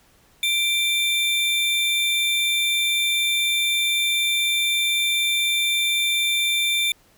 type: tone pair together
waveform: square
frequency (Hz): 2349 / 3576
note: D7 / A7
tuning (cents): 0 / +27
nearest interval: perfect fifth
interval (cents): 727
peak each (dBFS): -23 / -22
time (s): 0.43-6.92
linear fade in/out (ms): 2
effects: pink hiss -57 dBFS RMS until 7.17 s